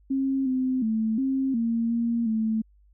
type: tone with pitch steps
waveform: sine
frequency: 269 / 258.2 / 220.7 / 266.9 / 230.2 / 233.3 / 220.5 Hz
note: C4 / C4 / A3 / C4 / A#3 / A#3 / A3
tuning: +48 / -23 / +5 / +35 / -22 / +2 / +4 cents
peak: -22 dBFS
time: 0.1-2.62 s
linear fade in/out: 10 ms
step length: 360 ms
effects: added 50 Hz sine -55 dBFS peak until 2.93 s